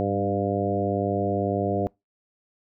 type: harmonic tone with a mistuned harmonic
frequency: 100 Hz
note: G2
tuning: 35 cents sharp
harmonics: 1 / 2 / 3 / 4 / 5 / 6 / 7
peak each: -30 / -30 / -30 / -30 / -30 / -30 / -30 dBFS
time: 0-1.87 s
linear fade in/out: 0 ms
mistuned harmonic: 2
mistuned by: -17 cents
effects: noise-tail reverb RT60 0.2 s tail -24 dB re dry